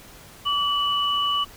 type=tone pair together; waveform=sine; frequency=1150.5 / 2960 Hz; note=D6 / F#7; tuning=-36 / 0 cents; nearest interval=octave + major third; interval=1636 cents; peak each=-23 dBFS; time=0.45-1.45 s; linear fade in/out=20 ms; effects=pink hiss -46 dBFS RMS until 1.56 s